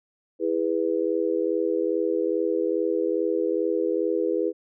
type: chord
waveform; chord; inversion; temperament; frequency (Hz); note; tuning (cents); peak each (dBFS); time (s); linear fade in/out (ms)
sine; E major; none; just; 329.6 / 412 / 494.4; E4 / G#4 / B4; 0 / -14 / +2; -26; 0.39-4.53; 50
effects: none